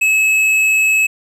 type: tone with tanh clipping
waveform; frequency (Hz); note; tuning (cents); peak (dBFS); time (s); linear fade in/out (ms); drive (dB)
sine; 2584; E7; -35; -12; 0.01-1.07; 10; 10
effects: none